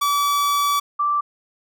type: tone pair in turn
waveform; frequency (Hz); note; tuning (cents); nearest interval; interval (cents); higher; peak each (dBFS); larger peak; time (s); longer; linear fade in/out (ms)
45% pulse / sine; 1149 / 1170.4; D6 / D6; -38 / -6; unison; 32; second; -17; neither; 0.01-0.8 / 0.99-1.21; first; 10
effects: none